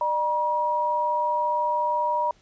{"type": "tone pair together", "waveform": "sine", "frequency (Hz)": [603, 957.2], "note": ["D5", "A#5"], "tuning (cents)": [46, 46], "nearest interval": "minor sixth", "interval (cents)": 800, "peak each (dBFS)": [-28, -22], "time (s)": [0.01, 2.31], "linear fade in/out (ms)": 2, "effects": ["pink hiss -60 dBFS RMS until 2.41 s", "resampled to 16000 Hz"]}